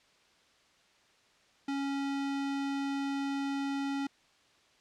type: tone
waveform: square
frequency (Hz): 277.2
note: C#4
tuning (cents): 0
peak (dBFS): -32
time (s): 1.68-4.07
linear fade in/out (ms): 5
effects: white hiss -65 dBFS RMS until 4.8 s + low-pass 5000 Hz 12 dB/octave